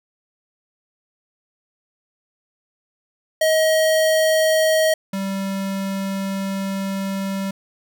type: tone pair in turn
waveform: square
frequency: 633 / 194.6 Hz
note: D#5 / G3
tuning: +30 / -12 cents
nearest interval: octave + minor sixth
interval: 2042 cents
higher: first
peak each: -15 / -23 dBFS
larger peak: first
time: 3.41-4.94 / 5.13-7.51 s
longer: second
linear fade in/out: 5 ms
effects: none